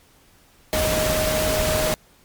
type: tone in noise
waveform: sine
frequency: 622.3 Hz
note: D#5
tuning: in tune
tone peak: -22 dBFS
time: 0.73-1.94 s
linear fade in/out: 0 ms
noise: pink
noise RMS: -23 dBFS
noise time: 0.73-1.94 s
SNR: -2 dB
effects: pink hiss -55 dBFS RMS until 2.24 s + MP3 96 kbps